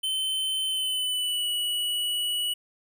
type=tone with pitch glide; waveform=square; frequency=3072 to 2938 Hz; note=G7 to F#7; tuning=-36 to -13 cents; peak=-26 dBFS; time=0.03-2.54 s; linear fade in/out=10 ms; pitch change=-77 cents; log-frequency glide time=0.67-1.49 s; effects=none